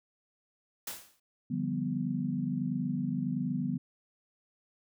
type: noise with exponential decay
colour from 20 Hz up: white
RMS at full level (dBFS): -35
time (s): 0.87-1.2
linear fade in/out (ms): 5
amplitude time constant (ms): 71
type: chord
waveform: sine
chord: G dominant seventh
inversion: second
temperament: equal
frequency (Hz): 146.83 / 174.61 / 196 / 246.9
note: D3 / F3 / G3 / B3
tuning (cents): 0 / 0 / 0 / 0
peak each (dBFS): -36 / -36 / -36 / -33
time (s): 1.5-3.78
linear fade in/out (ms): 10
effects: none